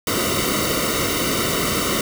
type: noise with comb filter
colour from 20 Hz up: pink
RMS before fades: -21 dBFS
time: 0.07-2.01 s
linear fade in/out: 2 ms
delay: 1.2 ms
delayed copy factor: -0.9
effects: none